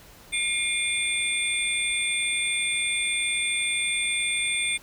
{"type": "tone cluster", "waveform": "sine", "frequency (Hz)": [2145, 2402, 3538, 8690], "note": ["C7", "D7", "A7", "C#9"], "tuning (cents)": [42, 38, 9, -35], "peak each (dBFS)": -29, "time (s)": [0.32, 4.78], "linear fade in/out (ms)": 20, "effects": ["pink hiss -50 dBFS RMS until 4.82 s"]}